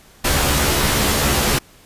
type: noise with comb filter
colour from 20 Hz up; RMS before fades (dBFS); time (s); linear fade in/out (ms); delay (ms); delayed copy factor
pink; -17; 0.24-1.59; 10; 14; +0.85
effects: pink hiss -48 dBFS RMS until 1.85 s + resampled to 32000 Hz